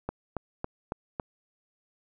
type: click train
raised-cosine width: 1 ms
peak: -17 dBFS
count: 5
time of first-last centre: 0.09-1.198 s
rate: 3.61 Hz
effects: none